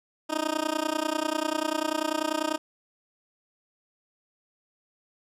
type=tone with amplitude modulation; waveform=15% pulse; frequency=311.1 Hz; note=D#4; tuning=in tune; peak=-16 dBFS; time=0.29-2.58 s; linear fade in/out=20 ms; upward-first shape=sine; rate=30.2 Hz; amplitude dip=95%; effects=low-pass 11000 Hz 12 dB/octave